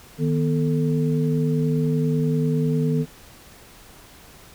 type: tone cluster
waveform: sine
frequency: 155.6 / 245.7 / 441.4 Hz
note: D#3 / B3 / A4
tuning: 0 / -9 / +5 cents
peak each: -20 / -24 / -27 dBFS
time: 0.18-3.06 s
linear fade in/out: 50 ms
effects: pink hiss -47 dBFS RMS until 4.54 s